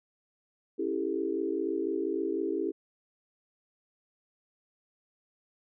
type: chord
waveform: sine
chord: A dominant seventh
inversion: first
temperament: just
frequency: 275 / 330 / 396 / 440 Hz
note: C#4 / E4 / G4 / A4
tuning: -14 / +2 / +18 / 0 cents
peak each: -37 / -32 / -32 / -37 dBFS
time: 0.78-2.72 s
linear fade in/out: 20 ms
effects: none